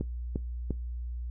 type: click train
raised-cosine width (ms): 3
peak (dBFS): -18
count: 3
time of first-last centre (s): 0.01-0.707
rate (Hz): 2.87
effects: noise-tail reverb RT60 0.2 s tail -21 dB re dry + added 60 Hz sine -33 dBFS peak until 1.3 s